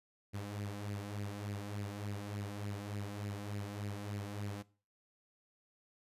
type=tone with flanger; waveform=sawtooth; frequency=102.2 Hz; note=G#2; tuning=27 cents flat; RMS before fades=-42 dBFS; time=0.33-4.63 s; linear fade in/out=20 ms; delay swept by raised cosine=0.41 to 3.91 ms; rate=3.4 Hz; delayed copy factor=+0.6; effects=noise-tail reverb RT60 0.4 s tail -21 dB re dry + resampled to 32000 Hz